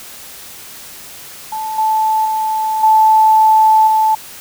sine tone with level steps, 874 Hz, A5, 12 cents flat, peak -19 / -11 / -14 / -6 / -9 dBFS, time 1.52-4.15 s, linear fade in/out 5 ms, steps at 1.78 / 2.25 / 2.83 / 3.87 s, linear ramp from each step 5 ms, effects white hiss -34 dBFS RMS until 4.4 s

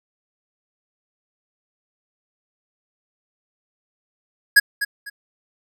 square tone with echo, 1661.2 Hz, G#6, in tune, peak -8 dBFS, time 4.56-4.6 s, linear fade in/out 10 ms, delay 250 ms, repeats 2, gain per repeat -12 dB, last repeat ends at 5.1 s, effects none

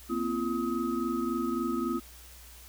sine tone cluster, 236.4 / 260 / 340.3 / 1265 Hz, A#3 / C4 / F4 / D#6, +24 / -11 / -45 / +28 cents, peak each -33 / -33 / -32 / -36 dBFS, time 0.09-2 s, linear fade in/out 20 ms, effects added 60 Hz sine -51 dBFS peak until 2.68 s + white hiss -52 dBFS RMS until 2.68 s

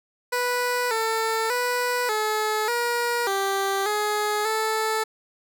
15% pulse tone with pitch steps, 492.1 / 446.9 / 492 / 429.8 / 476.8 / 391.7 / 420.3 / 438.5 Hz, B4 / A4 / B4 / A4 / A#4 / G4 / G#4 / A4, -6 / +27 / -7 / -41 / +39 / -1 / +21 / -6 cents, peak -16 dBFS, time 0.32-5.04 s, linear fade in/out 10 ms, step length 590 ms, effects none

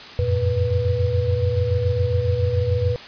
sine tone cluster, 87.3 / 94.4 / 115.3 / 490 Hz, F2 / F#2 / A#2 / B4, 0 / +35 / -19 / -14 cents, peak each -23 dBFS, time 0.19-2.96 s, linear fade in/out 0 ms, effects white hiss -38 dBFS RMS until 3.07 s + resampled to 11025 Hz

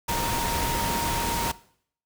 sine tone in noise, 932.3 Hz, A#5, in tune, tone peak -28 dBFS, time 0.08-1.52 s, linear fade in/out 10 ms, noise pink, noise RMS -28 dBFS, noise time 0.08-1.52 s, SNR -3 dB, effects noise-tail reverb RT60 0.6 s tail -19 dB re dry

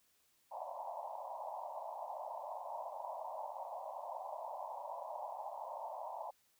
white band-pass noise, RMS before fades -45 dBFS, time 0.51-6.31 s, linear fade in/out 10 ms, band 570 to 1000 Hz, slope 96 dB/octave, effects white hiss -74 dBFS RMS until 6.59 s

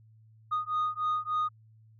sine beating tone pair, 1235 / 1238.4 Hz, D#6 / D#6, -13 / -9 cents, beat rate 3.4 Hz, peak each -29 dBFS, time 0.51-1.49 s, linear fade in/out 20 ms, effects tanh soft clip ceiling -24 dBFS + added 110 Hz sine -55 dBFS peak until 1.99 s

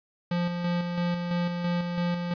square tone with tremolo, 174.61 Hz, F3, in tune, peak -25 dBFS, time 0.31-2.34 s, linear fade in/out 5 ms, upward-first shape square, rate 3 Hz, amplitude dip 40%, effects resampled to 11025 Hz + 9-bit

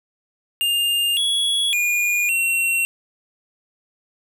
square tone with pitch steps, 2809 / 3359 / 2433 / 2728 Hz, F7 / G#7 / D#7 / F7, +9 / +19 / -39 / -41 cents, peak -18 dBFS, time 0.61-2.85 s, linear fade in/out 0 ms, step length 560 ms, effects none

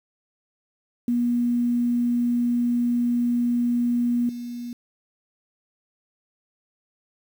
sine tone with level steps, 240.5 Hz, B3, 46 cents flat, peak -19 / -30 dBFS, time 1.08-4.73 s, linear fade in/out 2 ms, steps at 4.29 s, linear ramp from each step 2 ms, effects 8-bit

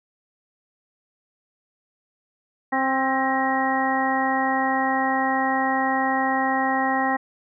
harmonic tone with a mistuned harmonic, 264.6 Hz, C4, 20 cents sharp, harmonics 1 / 2 / 3 / 4 / 5 / 6 / 7, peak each -26 / -31 / -23 / -28 / -34 / -38 / -26 dBFS, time 2.72-7.17 s, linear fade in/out 10 ms, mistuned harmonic 7, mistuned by +32 cents, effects none

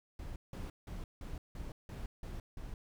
brown noise bursts, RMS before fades -43 dBFS, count 8, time 0.19-2.74 s, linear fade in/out 2 ms, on 170 ms, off 170 ms, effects none

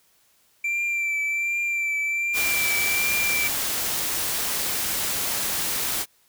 triangle tone with vibrato, 2349 Hz, D7, in tune, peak -21 dBFS, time 0.64-3.48 s, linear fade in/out 5 ms, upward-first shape triangle, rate 1.3 Hz, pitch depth 31 cents each way
white noise, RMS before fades -26 dBFS, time 2.33-6.06 s, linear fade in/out 50 ms
effects white hiss -62 dBFS RMS until 6.28 s

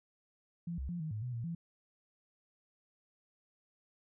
sine tone with pitch steps, 170.6 / 66.4 / 173.9 / 156.9 / 107 / 124.4 / 116.8 / 168.2 Hz, F3 / C2 / F3 / D#3 / A2 / B2 / A#2 / E3, -40 / +26 / -7 / +15 / -48 / +13 / +4 / +35 cents, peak -36 dBFS, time 0.67-1.55 s, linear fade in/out 5 ms, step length 110 ms, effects none

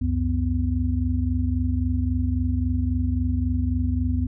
sine tone cluster, 68 / 91.7 / 251.1 Hz, C#2 / F#2 / B3, -33 / -15 / +29 cents, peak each -24 / -24 / -26 dBFS, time 0.01-4.27 s, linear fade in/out 10 ms, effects none

